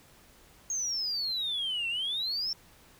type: exponential two-way sweep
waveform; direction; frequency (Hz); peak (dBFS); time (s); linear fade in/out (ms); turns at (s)
sine; down then up; 6560 to 2679 to 5500; -28; 0.7-2.53; 2; 1.88
effects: tanh soft clip ceiling -26 dBFS + pink hiss -58 dBFS RMS until 2.99 s